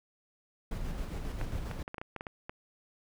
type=noise with tremolo; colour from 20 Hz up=brown; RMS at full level=-35 dBFS; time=0.71-1.83 s; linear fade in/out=5 ms; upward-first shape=square; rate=7.4 Hz; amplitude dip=30%
type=clicks; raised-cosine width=0.5 ms; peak=-24 dBFS; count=10; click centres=1.413 / 1.713 / 1.879 / 1.944 / 1.982 / 2.015 / 2.163 / 2.209 / 2.268 / 2.495 s
effects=none